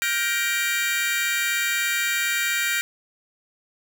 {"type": "chord", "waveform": "sawtooth", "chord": "G minor seventh", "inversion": "third", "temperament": "just", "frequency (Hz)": [1411.2, 1568, 1881.6, 2352], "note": ["F6", "G6", "Bb6", "D7"], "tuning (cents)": [18, 0, 16, 2], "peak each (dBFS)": [-26, -24, -23, -22], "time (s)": [0.02, 2.81], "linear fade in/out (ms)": 0, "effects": []}